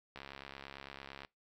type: click train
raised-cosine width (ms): 0.3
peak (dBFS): -30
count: 76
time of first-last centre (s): 0.16-1.249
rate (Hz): 68.9
effects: noise-tail reverb RT60 0.2 s tail -23 dB re dry